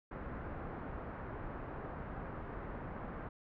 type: low-pass noise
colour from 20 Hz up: pink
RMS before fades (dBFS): -44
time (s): 0.11-3.29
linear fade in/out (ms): 5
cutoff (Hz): 1600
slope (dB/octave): 24
effects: none